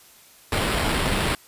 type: noise with sample-and-hold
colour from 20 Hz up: pink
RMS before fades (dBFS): -23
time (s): 0.52-1.35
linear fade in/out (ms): 2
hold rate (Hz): 6300
effects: white hiss -51 dBFS RMS until 1.47 s + resampled to 32000 Hz